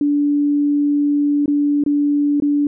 sine tone with dropouts, 290 Hz, D4, 22 cents flat, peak -13 dBFS, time 0.01-2.67 s, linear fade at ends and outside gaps 2 ms, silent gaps 1.459-1.479 / 1.838-1.862 / 2.401-2.422 s, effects none

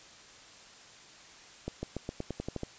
accelerating click train, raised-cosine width 2 ms, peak -21 dBFS, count 10, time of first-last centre 1.68-2.633 s, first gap 150 ms, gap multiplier 0.91, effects white hiss -53 dBFS RMS until 2.78 s + resampled to 16000 Hz

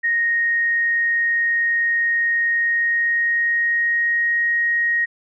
sine tone with pitch glide, 1864.7 to 1877.7 Hz, A#6 to A#6, 0 to +12 cents, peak -16 dBFS, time 0.03-5.06 s, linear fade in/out 20 ms, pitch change +12 cents, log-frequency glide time 2.48-4.42 s, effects none

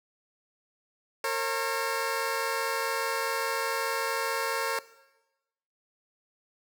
15% pulse tone pair together, 457.5 / 542.3 Hz, A#4 / C#5, -32 / -38 cents, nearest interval minor third, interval 294 cents, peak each -24 dBFS, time 1.24-4.79 s, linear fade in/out 2 ms, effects noise-tail reverb RT60 1.0 s tail -18 dB re dry

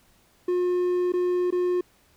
triangle tone with dropouts, 358.3 Hz, F4, 44 cents sharp, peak -19 dBFS, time 0.48-1.81 s, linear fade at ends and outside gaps 5 ms, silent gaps 1.122-1.136 / 1.506-1.524 s, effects pink hiss -61 dBFS RMS until 2.16 s

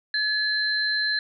sine tone pair together, 1708 / 4100 Hz, G#6 / C8, +48 / -36 cents, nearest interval octave + minor third, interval 1516 cents, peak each -24 / -25 dBFS, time 0.14-1.19 s, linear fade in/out 2 ms, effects none

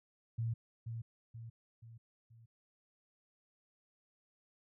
sine tone with echo, 114.7 Hz, A#2, 28 cents flat, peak -33 dBFS, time 0.38-0.54 s, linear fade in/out 10 ms, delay 480 ms, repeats 4, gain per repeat -6 dB, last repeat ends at 2.46 s, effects none

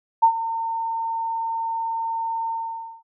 sine tone with ADSR envelope, 909 Hz, A#5, 44 cents flat, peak -9 dBFS, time 0.22-3.03 s, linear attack 16 ms, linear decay 81 ms, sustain -14 dB, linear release 540 ms, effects none

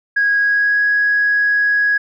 sine tone with pitch glide, 1648 to 1663.3 Hz, G#6 to G#6, -14 to +2 cents, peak -11 dBFS, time 0.16-1.98 s, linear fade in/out 10 ms, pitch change +16 cents, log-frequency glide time 0.41-0.82 s, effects tanh soft clip ceiling -7 dBFS

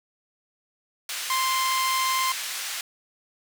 pink band-pass noise, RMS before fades -32 dBFS, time 1.09-2.81 s, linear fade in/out 2 ms, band 1900 to 13000 Hz, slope 12 dB/octave
sawtooth tone, 1046.5 Hz, C6, in tune, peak -19 dBFS, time 1.3-2.32 s, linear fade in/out 2 ms
effects none

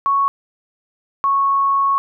sine tone pair in turn, 1108.7 / 1103.7 Hz, C#6 / C#6, 0 / -8 cents, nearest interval unison, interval 8 cents, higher first, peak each -13 dBFS, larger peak neither, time 0.06-0.28 / 1.24-1.98 s, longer second, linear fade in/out 0 ms, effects none

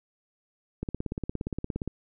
click train, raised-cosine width 3 ms, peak -18 dBFS, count 19, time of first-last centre 0.83-1.877 s, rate 17.2 Hz, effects none

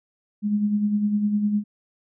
sine tone with tremolo, 207.9 Hz, G#3, 2 cents sharp, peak -17 dBFS, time 0.42-1.64 s, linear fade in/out 50 ms, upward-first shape sine, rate 9.9 Hz, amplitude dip 50%, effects none

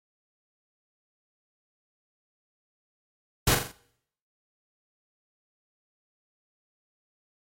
pink noise with echo, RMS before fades -21 dBFS, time 3.47-3.55 s, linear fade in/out 5 ms, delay 42 ms, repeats 4, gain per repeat -6 dB, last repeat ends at 3.718 s, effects noise-tail reverb RT60 0.7 s tail -22 dB re dry + MP3 64 kbps

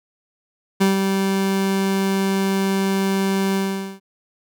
30% pulse tone with ADSR envelope, 194 Hz, G3, 18 cents flat, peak -10 dBFS, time 0.8-4 s, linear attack 16 ms, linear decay 140 ms, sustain -5 dB, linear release 450 ms, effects none

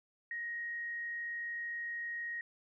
sine tone with frequency modulation, 1879 Hz, A#6, 13 cents sharp, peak -37 dBFS, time 0.31-2.41 s, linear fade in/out 2 ms, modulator 46.9 Hz, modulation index 0.23, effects none

